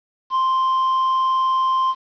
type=tone; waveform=triangle; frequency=1046.5 Hz; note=C6; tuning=in tune; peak=-14 dBFS; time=0.3-1.95 s; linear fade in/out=50 ms; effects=resampled to 11025 Hz + 8-bit